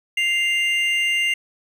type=tone pair together; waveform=triangle; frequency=2093 / 2793 Hz; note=C7 / F7; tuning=0 / -1 cents; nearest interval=perfect fourth; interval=499 cents; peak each=-19 dBFS; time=0.17-1.34 s; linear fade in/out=5 ms; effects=none